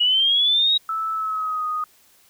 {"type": "linear sweep", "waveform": "sine", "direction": "up", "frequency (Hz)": [2895, 3831], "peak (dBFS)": -15, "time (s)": [0, 0.78], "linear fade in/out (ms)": 10}
{"type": "tone with pitch glide", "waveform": "sine", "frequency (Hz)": [1312, 1242.7], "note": ["E6", "D#6"], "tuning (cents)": [-9, -3], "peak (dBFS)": -22, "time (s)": [0.89, 1.84], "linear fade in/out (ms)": 2, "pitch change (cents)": -94, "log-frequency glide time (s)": [1.13, 1.66]}
{"effects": ["white hiss -56 dBFS RMS until 2.29 s"]}